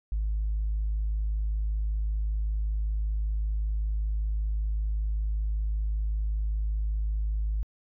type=tone; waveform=sine; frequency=52.6 Hz; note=G#1; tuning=23 cents sharp; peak=-24 dBFS; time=0.12-7.63 s; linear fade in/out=0 ms; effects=tanh soft clip ceiling -22 dBFS